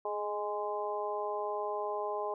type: harmonic tone with a mistuned harmonic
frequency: 207 Hz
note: G#3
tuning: 5 cents flat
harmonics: 2 / 3 / 4 / 5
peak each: -37 / -38 / -38 / -39 dBFS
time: 0.05-2.34 s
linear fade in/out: 2 ms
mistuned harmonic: 2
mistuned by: +21 cents
effects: none